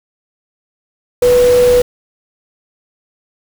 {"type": "tone in noise", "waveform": "sine", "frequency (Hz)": 491.8, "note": "B4", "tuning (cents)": -7, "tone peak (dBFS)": -6, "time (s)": [1.22, 1.82], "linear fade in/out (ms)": 5, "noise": "pink", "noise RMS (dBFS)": -22, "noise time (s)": [1.22, 1.82], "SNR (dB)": 13, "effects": []}